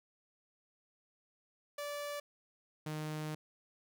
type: tone pair in turn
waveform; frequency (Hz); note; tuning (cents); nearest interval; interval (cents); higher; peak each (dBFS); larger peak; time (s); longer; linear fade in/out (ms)
sawtooth; 581 / 153.89; D5 / D#3; -19 / -19; octave + major seventh; 2300; first; -35 / -34; second; 1.78-2.2 / 2.86-3.35; second; 5
effects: none